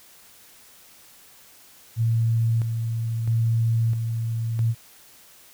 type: tone with tremolo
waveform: sine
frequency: 114.3 Hz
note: A#2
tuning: 34 cents flat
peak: -18 dBFS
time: 1.96-4.75 s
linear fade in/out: 50 ms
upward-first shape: square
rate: 0.76 Hz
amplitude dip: 45%
effects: white hiss -51 dBFS RMS until 5.53 s